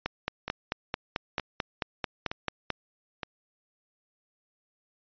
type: two click trains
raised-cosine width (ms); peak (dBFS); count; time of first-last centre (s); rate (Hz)
0.3; -17 / -12; 4 / 13; 0.48-3.232 / 0.06-2.703; 1.09 / 4.54
effects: resampled to 11025 Hz